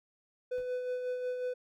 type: tone with tremolo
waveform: triangle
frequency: 500 Hz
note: B4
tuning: 21 cents sharp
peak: -29 dBFS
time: 0.51-1.54 s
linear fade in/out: 10 ms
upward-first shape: sine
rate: 5.5 Hz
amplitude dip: 40%
type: noise with exponential decay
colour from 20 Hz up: brown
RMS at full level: -48 dBFS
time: 0.58-0.71 s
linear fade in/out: 0 ms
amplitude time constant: 27 ms
effects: none